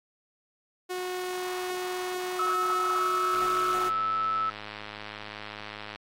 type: tone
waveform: sawtooth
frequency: 364.9 Hz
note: F#4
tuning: 24 cents flat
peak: -27 dBFS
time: 0.89-3.9 s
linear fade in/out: 20 ms
type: tone with pitch glide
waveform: sine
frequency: 1294 to 1309.8 Hz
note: E6 to E6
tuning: -32 to -11 cents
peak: -25 dBFS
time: 2.39-4.5 s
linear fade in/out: 5 ms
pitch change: +21 cents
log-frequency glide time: 2.75-4.05 s
type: click train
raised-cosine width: 0.3 ms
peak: -23 dBFS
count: 276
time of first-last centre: 3.34-5.959 s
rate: 105 Hz
effects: AAC 48 kbps